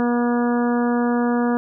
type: harmonic tone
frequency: 240.3 Hz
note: B3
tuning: 47 cents flat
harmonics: 1 / 2 / 3 / 4 / 5 / 6 / 7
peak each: -18 / -24 / -28 / -30 / -32 / -34 / -35 dBFS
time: 0-1.57 s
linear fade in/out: 0 ms
effects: none